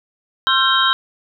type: tone cluster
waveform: sine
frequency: 1058 / 1355 / 1569 / 3157 / 3801 Hz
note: C6 / E6 / G6 / G7 / A#7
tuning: +19 / +47 / +1 / +12 / +33 cents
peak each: -19 dBFS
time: 0.47-0.93 s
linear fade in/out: 0 ms
effects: none